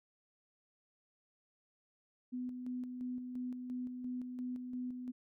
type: tone with tremolo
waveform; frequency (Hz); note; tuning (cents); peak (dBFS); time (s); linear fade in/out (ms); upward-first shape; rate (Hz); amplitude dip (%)
sine; 250; B3; +21; -37; 2.32-5.12; 20; square; 2.9; 40
effects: none